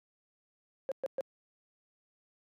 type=tone bursts; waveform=sine; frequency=534 Hz; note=C5; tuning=35 cents sharp; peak=-29 dBFS; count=3; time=0.89-1.208 s; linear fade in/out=0 ms; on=26 ms; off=120 ms; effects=tanh soft clip ceiling -26 dBFS + high-pass 200 Hz 12 dB/octave